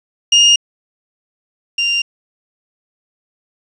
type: tone pair in turn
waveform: 35% pulse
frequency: 2837 / 2788 Hz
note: F7 / F7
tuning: +27 / -4 cents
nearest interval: unison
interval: 31 cents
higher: first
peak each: -5 / -12 dBFS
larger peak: first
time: 0.32-0.56 / 1.78-2.02 s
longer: neither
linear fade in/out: 5 ms
effects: resampled to 22050 Hz + 7-bit